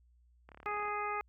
click train, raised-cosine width 0.5 ms, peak -37 dBFS, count 15, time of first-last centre 0.49-0.882 s, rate 35.7 Hz
harmonic tone, 415.3 Hz, G#4, in tune, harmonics 1 / 2 / 3 / 4 / 5 / 6, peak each -42 / -39 / -37 / -48 / -43 / -46 dBFS, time 0.66-1.21 s, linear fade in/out 0 ms
effects added 60 Hz sine -63 dBFS peak until 1.28 s

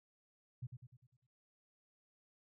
sine tone with echo, 124.4 Hz, B2, 13 cents sharp, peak -40 dBFS, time 0.62-0.67 s, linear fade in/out 10 ms, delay 100 ms, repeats 6, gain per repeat -6 dB, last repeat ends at 1.27 s, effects none

